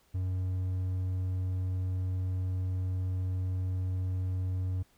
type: tone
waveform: triangle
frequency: 92.5 Hz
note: F#2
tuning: in tune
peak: -27 dBFS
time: 0.14-4.83 s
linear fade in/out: 10 ms
effects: pink hiss -67 dBFS RMS until 4.97 s